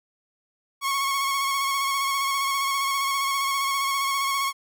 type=tone with vibrato; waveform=sawtooth; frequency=1100 Hz; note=C#6; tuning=14 cents flat; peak=-19 dBFS; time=0.81-4.53 s; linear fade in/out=50 ms; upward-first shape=square; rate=15 Hz; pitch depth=24 cents each way; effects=none